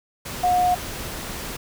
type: tone in noise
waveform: sine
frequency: 721 Hz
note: F#5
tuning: 45 cents flat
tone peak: -16 dBFS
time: 0.43-0.75 s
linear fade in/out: 10 ms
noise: pink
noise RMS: -32 dBFS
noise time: 0.25-1.57 s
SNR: +13 dB
effects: none